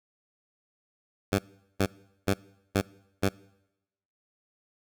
10% pulse tone bursts, 98 Hz, G2, in tune, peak -14 dBFS, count 5, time 1.32-3.29 s, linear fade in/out 10 ms, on 66 ms, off 410 ms, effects noise-tail reverb RT60 0.9 s tail -23 dB re dry

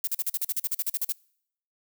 violet noise bursts, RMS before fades -27 dBFS, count 15, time 0.04-1.122 s, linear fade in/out 2 ms, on 32 ms, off 43 ms, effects noise-tail reverb RT60 0.7 s tail -26 dB re dry

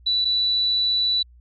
sine tone pair in turn, 3957 / 3957 Hz, B7 / B7, +3 / +3 cents, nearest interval unison, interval 0 cents, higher neither, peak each -18 dBFS, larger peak neither, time 0.06-0.25 / 0.25-1.23 s, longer second, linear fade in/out 10 ms, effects added 60 Hz sine -47 dBFS peak until 1.4 s

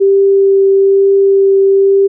sine tone with vibrato, 392 Hz, G4, in tune, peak -5 dBFS, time 0-2.08 s, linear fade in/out 20 ms, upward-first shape triangle, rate 1.1 Hz, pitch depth 9 cents each way, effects none

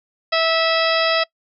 harmonic tone with a mistuned harmonic, 653 Hz, E5, 17 cents flat, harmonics 1 / 2 / 3 / 4 / 5 / 6 / 7 / 8, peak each -19 / -22 / -24 / -25 / -26 / -27 / -27 / -28 dBFS, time 0.32-1.24 s, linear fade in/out 10 ms, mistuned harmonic 7, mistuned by +81 cents, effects noise-tail reverb RT60 0.1 s tail -23 dB re dry

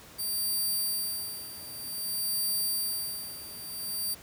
5% pulse tone with tremolo, 4700 Hz, D8, 1 cent sharp, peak -20 dBFS, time 0.18-4.15 s, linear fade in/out 20 ms, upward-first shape sine, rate 0.53 Hz, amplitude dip 80%, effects pink hiss -50 dBFS RMS until 4.22 s + high-pass 60 Hz 12 dB/octave

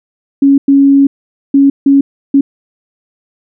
sine tone bursts at uneven times, 277.2 Hz, C#4, in tune, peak -3 dBFS, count 5, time 0.42-0.58 / 0.68-1.07 / 1.54-1.7 / 1.86-2.01 / 2.34-2.41 s, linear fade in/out 5 ms, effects none

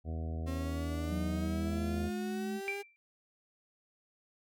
harmonic tone, 80.9 Hz, E2, 32 cents flat, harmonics 1 / 2 / 3 / 4 / 5 / 6 / 7 / 8 / 9, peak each -35 / -45 / -45 / -51 / -52 / -53 / -55 / -53 / -54 dBFS, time 0.04-2.11 s, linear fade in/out 50 ms
35% pulse exponential sweep, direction up, 266.3 to 405.7 Hz, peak -37 dBFS, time 0.46-2.83 s, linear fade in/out 20 ms
sine tone with pitch glide, 185 to 211.3 Hz, F#3 to G#3, 0 to +30 cents, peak -35 dBFS, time 1.08-2.61 s, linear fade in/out 50 ms, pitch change +230 cents, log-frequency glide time 1.37-1.8 s
sine tone with exponential decay, 2349 Hz, D7, in tune, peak -30 dBFS, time 2.68-2.96 s, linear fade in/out 0 ms, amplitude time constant 60 ms
effects none

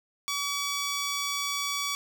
10% pulse tone, 1140 Hz, C#6, 48 cents sharp, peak -20 dBFS, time 0.28-1.95 s, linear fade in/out 0 ms, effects none

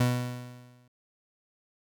30% pulse tone with exponential decay, 123.47 Hz, B2, in tune, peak -18 dBFS, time 0-0.88 s, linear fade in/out 5 ms, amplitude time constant 190 ms, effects none

